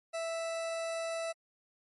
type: tone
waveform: 40% pulse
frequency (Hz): 659.3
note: E5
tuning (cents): 0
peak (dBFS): -33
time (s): 0.13-1.33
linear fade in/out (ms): 20
effects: MP3 48 kbps